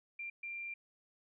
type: tone bursts at uneven times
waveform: sine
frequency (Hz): 2376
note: D7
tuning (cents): +20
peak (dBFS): -40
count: 2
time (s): 0.19-0.3 / 0.43-0.74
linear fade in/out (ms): 5
effects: none